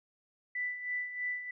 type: tone with tremolo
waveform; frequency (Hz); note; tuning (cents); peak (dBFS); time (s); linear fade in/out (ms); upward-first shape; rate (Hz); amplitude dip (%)
sine; 1983; B6; +7; -31; 0.55-1.51; 5; sine; 3.1; 65
effects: none